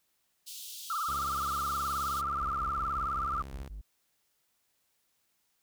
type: high-pass noise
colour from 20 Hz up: pink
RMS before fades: -44 dBFS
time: 0.46-2.22 s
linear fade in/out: 20 ms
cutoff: 3100 Hz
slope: 48 dB/octave
type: tone with vibrato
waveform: sine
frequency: 1268 Hz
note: D#6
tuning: 32 cents sharp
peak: -30 dBFS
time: 0.9-3.42 s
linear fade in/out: 2 ms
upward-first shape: sine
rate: 19 Hz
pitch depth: 130 cents each way
type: tone with pitch glide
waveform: sawtooth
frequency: 69.3 to 67.68 Hz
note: C#2 to C#2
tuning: 0 to -41 cents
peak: -38 dBFS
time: 1.08-3.69 s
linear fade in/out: 10 ms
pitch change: -41 cents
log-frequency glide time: 2.23-3.4 s
type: tone bursts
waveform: triangle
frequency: 51.1 Hz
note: G#1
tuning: 27 cents flat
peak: -37 dBFS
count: 8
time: 2.4-3.815 s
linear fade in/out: 10 ms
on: 120 ms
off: 65 ms
effects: white hiss -75 dBFS RMS until 5.62 s